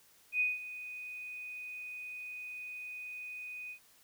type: tone with ADSR envelope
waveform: sine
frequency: 2489 Hz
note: D#7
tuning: in tune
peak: -26 dBFS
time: 0.32-3.79 s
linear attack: 82 ms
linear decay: 180 ms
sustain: -15 dB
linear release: 83 ms
effects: white hiss -64 dBFS RMS until 4.03 s